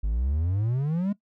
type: exponential sweep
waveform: triangle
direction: up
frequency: 49 to 210 Hz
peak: -21 dBFS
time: 0.03-1.13 s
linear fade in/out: 10 ms
effects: noise-tail reverb RT60 0.1 s tail -18 dB re dry